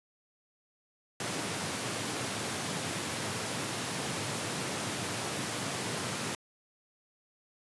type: high-pass noise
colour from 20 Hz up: pink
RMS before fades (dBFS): -35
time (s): 1.2-6.35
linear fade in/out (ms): 2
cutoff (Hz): 100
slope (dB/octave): 48
effects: resampled to 24000 Hz